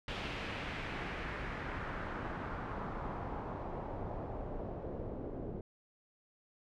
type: noise with low-pass filter sweep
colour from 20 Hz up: pink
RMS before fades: -41 dBFS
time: 0.08-5.61 s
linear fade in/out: 2 ms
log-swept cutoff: 3100 to 440 Hz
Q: 1.6
effects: none